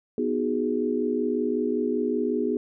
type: chord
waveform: sine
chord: G# minor seventh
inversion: first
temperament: equal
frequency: 246.9 / 311.1 / 370 / 415.3 Hz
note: B3 / D#4 / F#4 / G#4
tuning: 0 / 0 / 0 / 0 cents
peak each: -27 / -30 / -30 / -27 dBFS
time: 0.18-2.57 s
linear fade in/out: 2 ms
effects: none